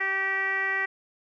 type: tone with low-pass filter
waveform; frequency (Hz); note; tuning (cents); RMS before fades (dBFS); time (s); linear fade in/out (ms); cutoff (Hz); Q
10% pulse; 386.9; G4; -23; -27; 0-0.86; 10; 2000; 7.7
effects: none